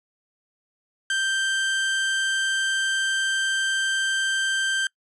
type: tone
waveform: 30% pulse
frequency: 1568 Hz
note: G6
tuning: in tune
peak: -19 dBFS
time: 1.1-4.87 s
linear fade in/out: 2 ms
effects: noise-tail reverb RT60 0.1 s tail -25 dB re dry + resampled to 24000 Hz